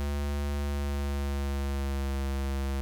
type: tone with pitch glide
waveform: square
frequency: 71.7 to 68.23 Hz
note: D2 to C#2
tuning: -41 to -27 cents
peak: -29 dBFS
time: 0-2.81 s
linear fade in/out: 0 ms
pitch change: -86 cents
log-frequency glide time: 0.56-2.19 s
effects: none